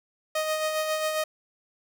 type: tone with tremolo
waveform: sawtooth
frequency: 623 Hz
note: D#5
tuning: 2 cents sharp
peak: -20 dBFS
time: 0.35-1.24 s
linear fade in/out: 5 ms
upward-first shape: sine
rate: 7.4 Hz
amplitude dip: 40%
effects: none